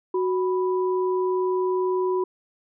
sine tone pair together, 370 / 987.8 Hz, F#4 / B5, 0 / 0 cents, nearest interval octave + perfect fourth, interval 1700 cents, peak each -21 / -29 dBFS, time 0.14-2.24 s, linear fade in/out 5 ms, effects none

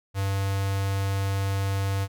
square tone with notch filter, 98 Hz, G2, in tune, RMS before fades -26 dBFS, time 0.14-2.08 s, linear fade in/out 50 ms, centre 250 Hz, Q 1.3, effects none

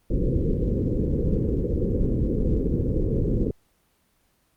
pink low-pass noise, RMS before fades -23 dBFS, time 0.1-3.51 s, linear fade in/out 5 ms, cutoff 520 Hz, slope 96 dB/octave, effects pink hiss -66 dBFS RMS until 4.56 s + Opus 24 kbps

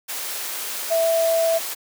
sine tone in noise, 659.3 Hz, E5, in tune, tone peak -16 dBFS, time 0.9-1.59 s, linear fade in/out 20 ms, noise white, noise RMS -29 dBFS, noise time 0.08-1.75 s, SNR +10 dB, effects high-pass 400 Hz 12 dB/octave

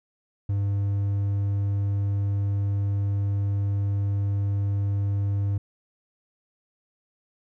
triangle tone, 100 Hz, G2, 35 cents sharp, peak -20 dBFS, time 0.49-5.58 s, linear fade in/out 5 ms, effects none

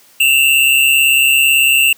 square tone pair together, 2656 / 2794 Hz, E7 / F7, +12 / 0 cents, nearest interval minor second, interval 88 cents, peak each -12 dBFS, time 0.2-1.93 s, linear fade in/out 5 ms, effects white hiss -47 dBFS RMS until 1.97 s + high-pass 100 Hz 12 dB/octave

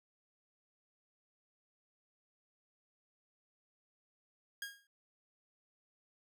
sawtooth tone with exponential decay, 1630 Hz, G#6, 33 cents flat, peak -34 dBFS, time 4.62-4.87 s, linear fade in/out 2 ms, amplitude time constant 54 ms, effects none

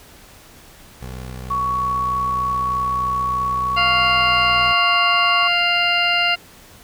20% pulse tone with pitch glide, 63.2 to 61.4 Hz, B1 to B1, +41 to -9 cents, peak -25 dBFS, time 1.01-4.73 s, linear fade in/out 10 ms, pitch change -50 cents, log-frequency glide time 4.1-4.52 s
sine tone, 1119 Hz, C#6, 16 cents sharp, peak -18 dBFS, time 1.5-5.48 s, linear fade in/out 10 ms
harmonic tone, 698.5 Hz, F5, in tune, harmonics 1 / 2 / 3 / 4 / 6 / 7, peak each -23 / -22 / -22 / -18 / -29 / -30 dBFS, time 3.76-6.36 s, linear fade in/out 20 ms
effects pink hiss -45 dBFS RMS until 6.83 s

